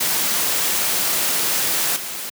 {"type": "noise with level steps", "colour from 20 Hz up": "white", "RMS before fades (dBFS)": [-20, -29], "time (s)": [0, 2.3], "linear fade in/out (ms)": 10, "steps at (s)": 1.96, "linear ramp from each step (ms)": 5, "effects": ["high-pass 150 Hz 12 dB/octave"]}